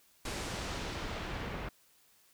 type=noise with low-pass filter sweep; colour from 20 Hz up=pink; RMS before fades=-39 dBFS; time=0.25-1.69 s; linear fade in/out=5 ms; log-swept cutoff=9500 to 2100 Hz; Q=0.79; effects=white hiss -66 dBFS RMS until 2.33 s